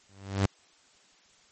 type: tone with exponential growth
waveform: sawtooth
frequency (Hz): 98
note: G2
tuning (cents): 0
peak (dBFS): -16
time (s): 0.09-0.46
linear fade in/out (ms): 5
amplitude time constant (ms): 79
effects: white hiss -61 dBFS RMS until 1.51 s + MP3 32 kbps

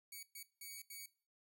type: tone bursts at uneven times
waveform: 5% pulse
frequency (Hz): 2249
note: C#7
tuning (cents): +24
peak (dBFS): -39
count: 4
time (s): 0.12-0.23 / 0.35-0.43 / 0.61-0.82 / 0.9-1.06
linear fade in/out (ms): 5
effects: noise-tail reverb RT60 0.4 s tail -19 dB re dry

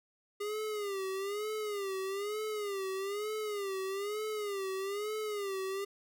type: tone with vibrato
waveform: square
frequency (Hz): 405.7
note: G#4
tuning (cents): -41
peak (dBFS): -35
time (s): 0.4-5.85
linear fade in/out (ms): 10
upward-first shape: sine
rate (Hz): 1.1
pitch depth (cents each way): 110
effects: none

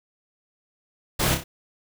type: noise with echo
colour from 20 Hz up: pink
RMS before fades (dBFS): -23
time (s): 1.19-1.35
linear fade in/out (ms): 10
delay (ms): 30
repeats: 3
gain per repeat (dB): -6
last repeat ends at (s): 1.44
effects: none

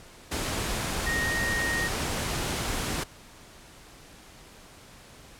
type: tone in noise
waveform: sine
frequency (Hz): 1864.7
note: A#6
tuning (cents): 0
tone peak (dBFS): -27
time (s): 1.06-1.88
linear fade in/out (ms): 10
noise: pink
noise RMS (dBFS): -30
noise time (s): 0.31-3.04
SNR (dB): 0
effects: pink hiss -50 dBFS RMS until 5.39 s + low-pass 11000 Hz 12 dB/octave

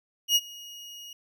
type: tone with ADSR envelope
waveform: 30% pulse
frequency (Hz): 2878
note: F#7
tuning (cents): -49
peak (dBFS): -14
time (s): 0.28-1.13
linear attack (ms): 76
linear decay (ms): 42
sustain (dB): -24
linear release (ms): 3
effects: none

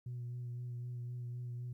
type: tone with vibrato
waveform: sine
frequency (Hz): 122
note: B2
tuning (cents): -21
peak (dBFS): -38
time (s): 0.06-1.73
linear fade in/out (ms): 5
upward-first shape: sine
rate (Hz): 3.9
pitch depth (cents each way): 19
effects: tanh soft clip ceiling -37 dBFS + 13-bit

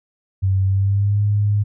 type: tone with pitch glide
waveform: sine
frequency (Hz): 95.8 to 103.27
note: G2 to G#2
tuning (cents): -39 to -9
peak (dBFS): -14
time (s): 0.42-1.64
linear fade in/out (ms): 20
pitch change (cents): +130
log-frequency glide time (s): 0.65-1.21
effects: none

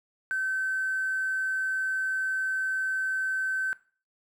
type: tone with hard clipping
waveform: triangle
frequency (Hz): 1537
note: G6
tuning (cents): -35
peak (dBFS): -26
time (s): 0.31-3.73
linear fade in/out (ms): 0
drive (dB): 3
effects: noise-tail reverb RT60 0.4 s tail -18 dB re dry

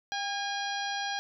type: harmonic tone with a mistuned harmonic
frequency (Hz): 815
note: G#5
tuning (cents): -33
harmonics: 1 / 2 / 3 / 4 / 5 / 6 / 7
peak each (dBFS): -34 / -36 / -44 / -39 / -41 / -44 / -44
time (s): 0.12-1.19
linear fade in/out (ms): 0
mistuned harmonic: 1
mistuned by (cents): -38
effects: none

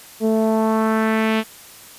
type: tone with low-pass filter sweep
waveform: sawtooth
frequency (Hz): 220.3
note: A3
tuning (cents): +2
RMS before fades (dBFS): -18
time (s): 0.2-1.44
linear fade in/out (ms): 50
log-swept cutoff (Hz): 480 to 3100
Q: 2
effects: white hiss -42 dBFS RMS until 1.98 s + resampled to 32000 Hz

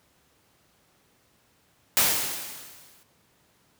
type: noise with exponential decay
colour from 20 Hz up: white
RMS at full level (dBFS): -19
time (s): 1.97-3.03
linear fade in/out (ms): 0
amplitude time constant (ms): 230
effects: pink hiss -64 dBFS RMS until 3.79 s + high-pass 80 Hz 12 dB/octave

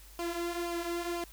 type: tone with flanger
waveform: sawtooth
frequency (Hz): 343.8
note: F4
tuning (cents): -27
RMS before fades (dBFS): -35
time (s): 0.19-1.24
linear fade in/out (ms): 2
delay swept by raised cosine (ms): 0.51 to 4.21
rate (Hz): 2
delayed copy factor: -0.6
effects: added 50 Hz sine -52 dBFS peak until 1.32 s + white hiss -56 dBFS RMS until 1.32 s

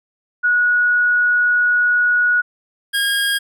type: tone pair in turn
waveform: sine / 25% pulse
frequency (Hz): 1459 / 1627.6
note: F#6 / G#6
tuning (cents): -25 / -35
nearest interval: major second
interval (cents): 190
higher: second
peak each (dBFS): -12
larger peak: neither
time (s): 0.43-2.42 / 2.93-3.39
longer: first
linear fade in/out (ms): 20
effects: none

